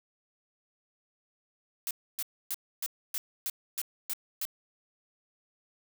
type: noise bursts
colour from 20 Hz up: blue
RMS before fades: -33 dBFS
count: 9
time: 1.87-4.452 s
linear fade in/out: 0 ms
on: 38 ms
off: 280 ms
effects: none

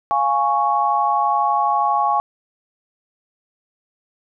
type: chord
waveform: sine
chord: Db major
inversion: first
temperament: equal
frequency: 698.5 / 830.6 / 1108.7 Hz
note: F5 / Ab5 / Db6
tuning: 0 / 0 / 0 cents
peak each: -23 / -18 / -19 dBFS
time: 0.11-2.2 s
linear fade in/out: 0 ms
effects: none

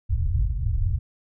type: low-pass noise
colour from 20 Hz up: white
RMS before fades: -23 dBFS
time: 0.09-0.99 s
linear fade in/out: 10 ms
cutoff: 110 Hz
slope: 48 dB/octave
effects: none

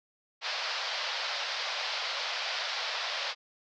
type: band-pass noise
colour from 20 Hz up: white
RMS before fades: -34 dBFS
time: 0.41-3.35 s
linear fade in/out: 50 ms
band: 520 to 5100 Hz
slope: 48 dB/octave
effects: none

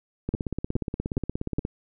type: two click trains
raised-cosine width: 3 ms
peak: -15 / -13 dBFS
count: 24 / 4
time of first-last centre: 0.29-1.651 / 0.34-1.585 s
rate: 16.9 / 2.41 Hz
effects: none

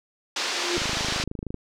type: band-pass noise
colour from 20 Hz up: white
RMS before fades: -28 dBFS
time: 0.36-1.24 s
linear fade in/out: 5 ms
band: 290 to 5700 Hz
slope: 24 dB/octave
type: tone with exponential growth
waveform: sine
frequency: 350 Hz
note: F4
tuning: 4 cents sharp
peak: -22 dBFS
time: 0.38-0.77 s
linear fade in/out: 0 ms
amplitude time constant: 83 ms
type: click train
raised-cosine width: 3 ms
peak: -19 dBFS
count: 21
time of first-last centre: 0.78-1.543 s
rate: 26.2 Hz
effects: none

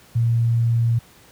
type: tone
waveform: sine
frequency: 116.54 Hz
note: A#2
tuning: in tune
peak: -15 dBFS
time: 0.15-0.99 s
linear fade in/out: 10 ms
effects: pink hiss -50 dBFS RMS until 1.31 s + high-pass 60 Hz 12 dB/octave

